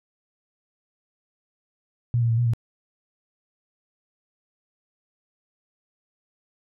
sine tone with pitch steps, 119.7 / 116.8 / 114.2 / 120.6 / 116.1 Hz, A#2 / A#2 / A#2 / B2 / A#2, +46 / +4 / -35 / -41 / -7 cents, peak -18 dBFS, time 2.14-2.535 s, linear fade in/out 0 ms, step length 79 ms, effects none

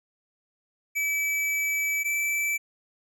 square tone pair in turn, 2300 / 2319 Hz, D7 / D7, -37 / -22 cents, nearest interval unison, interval 15 cents, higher second, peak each -25 dBFS, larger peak neither, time 0.95-2.04 / 2.04-2.58 s, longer first, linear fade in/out 20 ms, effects none

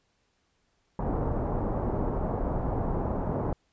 pink low-pass noise, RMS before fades -29 dBFS, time 0.99-3.53 s, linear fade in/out 2 ms, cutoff 940 Hz, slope 24 dB/octave, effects pink hiss -72 dBFS RMS until 3.72 s + resampled to 16000 Hz

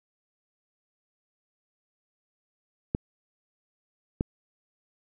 clicks, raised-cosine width 3 ms, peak -12 dBFS, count 2, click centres 2.949 / 4.209 s, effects none

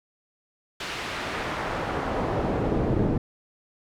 brown noise with band-pass filter sweep, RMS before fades -27 dBFS, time 0.8-3.18 s, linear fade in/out 5 ms, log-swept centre 3300 to 260 Hz, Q 0.74, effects none

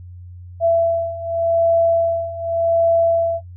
sine beating tone pair, 668 / 668.86 Hz, E5 / E5, +23 / +25 cents, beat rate 0.86 Hz, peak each -19 / -16 dBFS, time 0.6-3.41 s, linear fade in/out 50 ms, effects noise-tail reverb RT60 0.1 s tail -19 dB re dry + added 89 Hz sine -34 dBFS peak until 3.56 s

